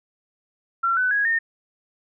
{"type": "tone with pitch steps", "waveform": "sine", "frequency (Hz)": [1362, 1502.5, 1657.6, 1828.6], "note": ["F6", "F#6", "G#6", "A#6"], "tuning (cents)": [-44, 26, -4, -34], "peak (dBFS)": -18, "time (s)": [0.83, 1.39], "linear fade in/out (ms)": 10, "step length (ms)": 140, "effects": []}